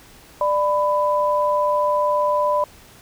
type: tone pair together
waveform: sine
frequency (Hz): 593 / 997.3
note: D5 / B5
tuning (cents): +17 / +17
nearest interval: major sixth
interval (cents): 900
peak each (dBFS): -19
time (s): 0.41-2.64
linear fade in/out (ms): 2
effects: pink hiss -47 dBFS RMS until 3.01 s